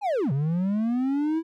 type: linear two-way sweep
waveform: triangle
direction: down then up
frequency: 863 to 130.9 to 331.9 Hz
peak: -20 dBFS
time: 0.01-1.43 s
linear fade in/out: 50 ms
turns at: 0.32 s
effects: none